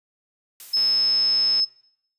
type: noise with exponential decay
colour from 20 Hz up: blue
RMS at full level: -38 dBFS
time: 0.6-1.66 s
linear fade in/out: 1 ms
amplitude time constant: 230 ms
type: tone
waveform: sine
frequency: 5200 Hz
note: E8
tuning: 24 cents flat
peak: -18 dBFS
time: 0.73-1.65 s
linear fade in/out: 10 ms
type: click train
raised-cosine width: 0.2 ms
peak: -21 dBFS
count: 107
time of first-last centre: 0.77-1.598 s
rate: 128 Hz
effects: noise-tail reverb RT60 0.7 s tail -20 dB re dry + resampled to 32000 Hz